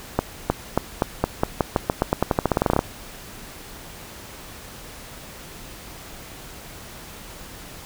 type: accelerating click train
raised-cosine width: 1 ms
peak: -3 dBFS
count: 23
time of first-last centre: 0.19-2.791 s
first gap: 310 ms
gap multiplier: 0.89
effects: pink hiss -40 dBFS RMS until 7.85 s